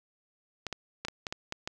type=clicks; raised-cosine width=0.2 ms; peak=-17 dBFS; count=8; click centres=0.667 / 0.727 / 1.05 / 1.084 / 1.268 / 1.325 / 1.524 / 1.675 s; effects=none